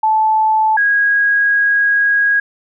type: tone pair in turn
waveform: sine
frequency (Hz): 872 / 1646.1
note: A5 / G#6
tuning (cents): -16 / -16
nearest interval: major seventh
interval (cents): 1100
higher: second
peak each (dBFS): -10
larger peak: neither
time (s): 0.03-0.77 / 0.77-2.4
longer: second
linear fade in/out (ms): 5
effects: none